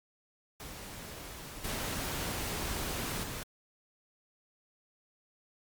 pink noise with level steps, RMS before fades -45 / -36 / -40 dBFS, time 0.6-3.43 s, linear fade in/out 0 ms, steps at 1.64 / 3.23 s, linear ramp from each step 5 ms, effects Opus 48 kbps

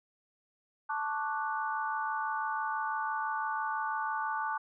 sine chord, D major seventh, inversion second, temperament equal, 880 / 1108.7 / 1174.7 / 1480 Hz, A5 / C#6 / D6 / F#6, 0 / 0 / 0 / 0 cents, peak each -34 / -40 / -37 / -37 dBFS, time 0.89-4.58 s, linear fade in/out 10 ms, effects none

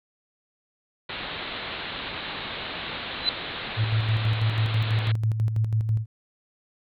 white low-pass noise, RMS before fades -34 dBFS, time 1.09-5.12 s, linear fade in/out 5 ms, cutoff 4100 Hz, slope 96 dB/octave
sine tone with exponential growth, 4020 Hz, B7, 30 cents sharp, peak -15 dBFS, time 3.19-3.29 s, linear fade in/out 1 ms, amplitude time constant 21 ms
sine tone with tremolo, 110 Hz, A2, in tune, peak -19 dBFS, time 3.76-6.06 s, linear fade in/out 50 ms, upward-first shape square, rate 6.1 Hz, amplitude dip 50%
effects none

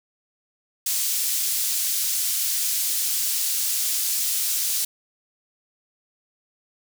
pink high-pass noise, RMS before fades -24 dBFS, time 0.86-4.85 s, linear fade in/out 5 ms, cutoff 5900 Hz, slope 12 dB/octave, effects none

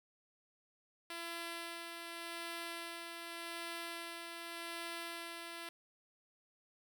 5% pulse tone with tremolo, 337.7 Hz, E4, 42 cents sharp, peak -30 dBFS, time 1.1-5.69 s, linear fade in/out 2 ms, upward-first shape sine, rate 0.86 Hz, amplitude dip 35%, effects none

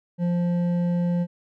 sine tone with hard clipping, 174.61 Hz, F3, in tune, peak -22 dBFS, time 0.18-1.27 s, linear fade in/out 50 ms, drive 7 dB, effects none

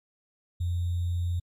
sine tone with sample-and-hold, 87.31 Hz, F2, in tune, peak -25 dBFS, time 0.6-1.4 s, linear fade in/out 10 ms, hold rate 3675 Hz, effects MP3 64 kbps

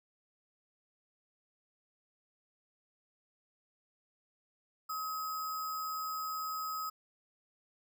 sine tone with sample-and-hold, 1271 Hz, D#6, 36 cents sharp, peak -35 dBFS, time 4.89-6.9 s, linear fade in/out 10 ms, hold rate 6300 Hz, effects none

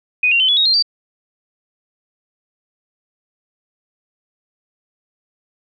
sine tone with pitch steps, 2489 / 2762 / 3064 / 3400 / 3773 / 4186 / 4645 Hz, D#7 / F7 / G7 / G#7 / A#7 / C8 / D8, 0 / -20 / -40 / +40 / +20 / 0 / -20 cents, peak -11 dBFS, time 0.23-0.825 s, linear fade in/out 5 ms, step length 85 ms, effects none

